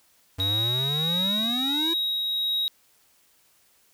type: exponential sweep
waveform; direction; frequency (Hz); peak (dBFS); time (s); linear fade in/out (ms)
square; up; 92.5 to 340.1; -29; 0.38-1.94; 10
type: tone with tremolo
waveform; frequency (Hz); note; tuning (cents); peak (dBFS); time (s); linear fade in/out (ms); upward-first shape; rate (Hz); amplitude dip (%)
triangle; 3806; A#7; +35; -21; 0.4-2.68; 0; triangle; 1.5; 25
effects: white hiss -62 dBFS RMS until 3.93 s